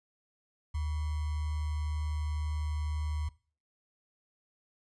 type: tone with sample-and-hold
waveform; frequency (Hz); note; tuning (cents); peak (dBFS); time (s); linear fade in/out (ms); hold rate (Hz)
sine; 76; D#2; -40; -30; 0.74-3.29; 10; 1050
effects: noise-tail reverb RT60 0.4 s tail -20 dB re dry + resampled to 22050 Hz